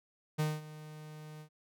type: tone with ADSR envelope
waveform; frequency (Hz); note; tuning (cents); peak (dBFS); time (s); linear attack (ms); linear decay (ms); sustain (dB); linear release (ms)
45% pulse; 153.5; D#3; -23; -28; 0.38-1.49; 18; 210; -18; 85
effects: none